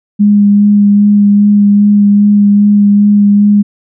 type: tone with vibrato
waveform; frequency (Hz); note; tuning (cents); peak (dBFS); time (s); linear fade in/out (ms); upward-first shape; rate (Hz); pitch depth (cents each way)
sine; 204.7; G#3; -25; -3; 0.19-3.63; 20; sine; 2.5; 14
effects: none